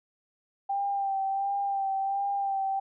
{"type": "tone with vibrato", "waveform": "sine", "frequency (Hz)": 788, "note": "G5", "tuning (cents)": 9, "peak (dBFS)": -26, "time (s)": [0.69, 2.8], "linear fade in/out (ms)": 10, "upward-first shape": "sine", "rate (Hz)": 1.4, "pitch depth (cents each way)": 28, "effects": []}